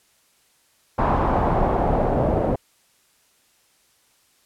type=noise with low-pass filter sweep; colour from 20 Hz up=pink; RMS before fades=-20 dBFS; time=0.98-2.56 s; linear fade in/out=10 ms; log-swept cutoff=1000 to 590 Hz; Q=2.1; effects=white hiss -61 dBFS RMS until 4.45 s + low-pass 12000 Hz 12 dB/octave